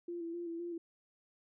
sine tone with vibrato, 340 Hz, F4, 46 cents flat, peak -38 dBFS, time 0.08-0.78 s, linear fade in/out 5 ms, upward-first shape square, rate 3.9 Hz, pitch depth 30 cents each way, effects none

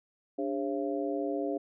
harmonic tone with a mistuned harmonic, 135.4 Hz, C#3, 40 cents flat, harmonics 2 / 3 / 4 / 5, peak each -33 / -35 / -36 / -37 dBFS, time 0.38-1.58 s, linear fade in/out 10 ms, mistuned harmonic 2, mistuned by +130 cents, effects none

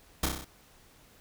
pink noise with echo, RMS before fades -26 dBFS, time 0.23-0.26 s, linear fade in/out 5 ms, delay 31 ms, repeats 6, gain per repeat -3 dB, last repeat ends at 0.446 s, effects pink hiss -59 dBFS RMS until 1.2 s

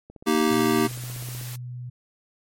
click train, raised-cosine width 2 ms, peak -30 dBFS, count 22, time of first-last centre 0.1-1.413 s, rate 16 Hz
square chord, Eb major, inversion second, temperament just, 233.3 / 311.1 / 388.9 Hz, Bb3 / Eb4 / G4, +2 / 0 / -14 cents, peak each -24 dBFS, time 0.26-0.88 s, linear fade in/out 20 ms
white noise, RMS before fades -39 dBFS, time 0.5-1.56 s, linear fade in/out 5 ms
sine tone, 123.47 Hz, B2, in tune, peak -32 dBFS, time 0.5-1.9 s, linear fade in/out 10 ms
effects MP3 64 kbps

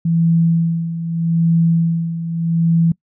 sine tone with tremolo, 166.3 Hz, E3, 16 cents sharp, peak -10 dBFS, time 0.05-2.92 s, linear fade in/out 5 ms, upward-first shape sine, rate 0.81 Hz, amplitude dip 70%, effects noise-tail reverb RT60 0.1 s tail -24 dB re dry

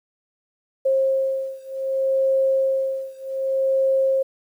sine beating tone pair, 534 / 534.65 Hz, C5 / C5, +35 / +37 cents, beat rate 0.65 Hz, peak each -21 / -22 dBFS, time 0.85-4.23 s, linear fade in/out 10 ms, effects 9-bit

